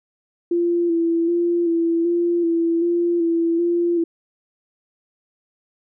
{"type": "tone with vibrato", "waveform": "sine", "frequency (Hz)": 339.3, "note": "F4", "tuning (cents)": -50, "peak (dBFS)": -16, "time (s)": [0.51, 4.04], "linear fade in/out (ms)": 5, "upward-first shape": "square", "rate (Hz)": 1.3, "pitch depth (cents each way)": 27, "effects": []}